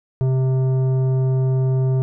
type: tone with tanh clipping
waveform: sine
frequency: 130.81 Hz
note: C3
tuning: in tune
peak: -17 dBFS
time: 0.21-2.02 s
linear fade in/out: 0 ms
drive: 11 dB
effects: none